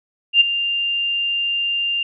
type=tone with ADSR envelope; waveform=sine; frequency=2794 Hz; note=F7; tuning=in tune; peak=-6 dBFS; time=0.33-2.03 s; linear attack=76 ms; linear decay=15 ms; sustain=-12 dB; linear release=3 ms; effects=none

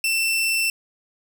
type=tone; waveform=sawtooth; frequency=2681 Hz; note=E7; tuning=29 cents sharp; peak=-16 dBFS; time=0.04-0.7 s; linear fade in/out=2 ms; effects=none

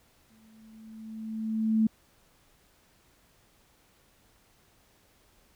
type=tone with exponential growth; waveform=sine; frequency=220.2 Hz; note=A3; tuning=2 cents sharp; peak=-19 dBFS; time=0.3-1.87 s; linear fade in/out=5 ms; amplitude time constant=340 ms; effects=pink hiss -64 dBFS RMS until 5.55 s

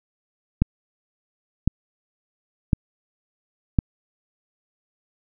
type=click train; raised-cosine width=5 ms; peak=-4 dBFS; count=4; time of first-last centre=0.62-3.788 s; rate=0.947 Hz; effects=none

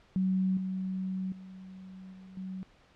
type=tone with level steps; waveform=sine; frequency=187.9 Hz; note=F#3; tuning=27 cents sharp; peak=-25 / -31 / -44 / -47 / -36 dBFS; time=0.16-2.63 s; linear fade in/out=0 ms; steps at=0.57 / 1.32 / 2.13 / 2.37 s; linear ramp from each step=2 ms; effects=pink hiss -62 dBFS RMS until 2.95 s + low-pass 4000 Hz 12 dB/octave

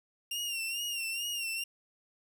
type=tone with vibrato; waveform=sawtooth; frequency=2778 Hz; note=F7; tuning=10 cents flat; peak=-30 dBFS; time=0.31-1.64 s; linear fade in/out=5 ms; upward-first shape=sine; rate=2.3 Hz; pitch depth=67 cents each way; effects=none

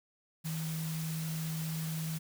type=tone in noise; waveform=sine; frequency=159.9 Hz; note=D#3; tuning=48 cents sharp; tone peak=-34 dBFS; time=0.44-2.19 s; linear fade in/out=20 ms; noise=white; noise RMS=-44 dBFS; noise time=0.44-2.19 s; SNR=+7 dB; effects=none

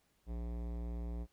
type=tone with hard clipping; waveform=sine; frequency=58.5 Hz; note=A#1; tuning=7 cents sharp; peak=-40 dBFS; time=0.26-1.27 s; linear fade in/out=50 ms; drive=18 dB; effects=pink hiss -75 dBFS RMS until 1.32 s

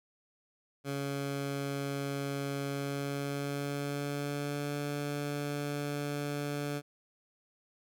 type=tone with pitch glide; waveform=15% pulse; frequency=140 to 144.85 Hz; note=C#3 to D3; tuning=+18 to -24 cents; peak=-27 dBFS; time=0.84-6.82 s; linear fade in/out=50 ms; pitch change=+58 cents; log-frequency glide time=2.69-4.75 s; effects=none

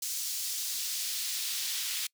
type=noise with high-pass filter sweep; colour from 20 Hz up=pink; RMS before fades=-34 dBFS; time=0.02-2.07 s; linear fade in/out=5 ms; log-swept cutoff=5600 to 3200 Hz; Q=1.1; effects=noise-tail reverb RT60 0.1 s tail -25 dB re dry

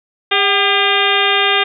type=harmonic tone with a mistuned harmonic; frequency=402.4 Hz; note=G4; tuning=45 cents sharp; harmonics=1 / 2 / 3 / 4 / 5 / 6 / 7 / 8 / 9; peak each=-20 / -20 / -20 / -20 / -20 / -20 / -20 / -20 / -20 dBFS; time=0.31-1.64 s; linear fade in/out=10 ms; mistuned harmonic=2; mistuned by=-71 cents; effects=none

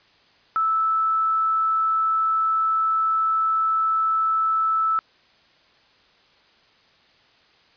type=tone; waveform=sine; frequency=1313 Hz; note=E6; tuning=7 cents flat; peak=-18 dBFS; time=0.56-4.99 s; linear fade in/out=0 ms; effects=white hiss -57 dBFS RMS until 7.76 s + resampled to 11025 Hz

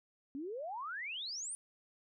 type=exponential sweep; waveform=sine; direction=up; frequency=261.6 to 9710 Hz; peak=-39 dBFS; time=0.35-1.55 s; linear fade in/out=0 ms; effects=none

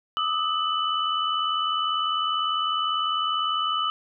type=tone cluster; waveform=sine; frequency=1207 / 1287 / 2989 Hz; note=D6 / E6 / F#7; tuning=+47 / -42 / +17 cents; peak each=-27 dBFS; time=0.17-3.9 s; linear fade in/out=0 ms; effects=none

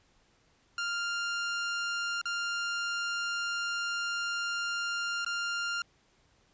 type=tone with dropouts; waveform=sawtooth; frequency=1396.9 Hz; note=F6; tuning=in tune; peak=-27 dBFS; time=0.78-5.82 s; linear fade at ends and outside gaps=2 ms; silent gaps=2.215-2.255 / 5.248-5.263 s; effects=pink hiss -67 dBFS RMS until 6.53 s + resampled to 16000 Hz

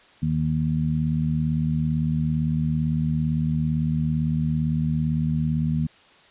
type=harmonic tone; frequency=77.78 Hz; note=D#2; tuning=in tune; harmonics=1 / 2 / 3; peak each=-30 / -22 / -26 dBFS; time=0.22-5.87 s; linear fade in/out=10 ms; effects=white hiss -53 dBFS RMS until 6.3 s + resampled to 8000 Hz

